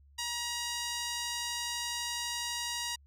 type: tone with band-pass filter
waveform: sawtooth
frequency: 952 Hz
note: A#5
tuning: 36 cents sharp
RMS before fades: -36 dBFS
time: 0.18-2.96 s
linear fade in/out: 10 ms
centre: 5500 Hz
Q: 0.94
effects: added 70 Hz sine -57 dBFS peak until 3.06 s